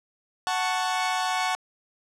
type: chord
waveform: sawtooth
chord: F# minor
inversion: none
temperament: equal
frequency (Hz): 740 / 880 / 1108.7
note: F#5 / A5 / C#6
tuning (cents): 0 / 0 / 0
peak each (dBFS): -23 / -26 / -26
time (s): 0.47-1.55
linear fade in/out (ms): 0
effects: low-pass 8000 Hz 12 dB/octave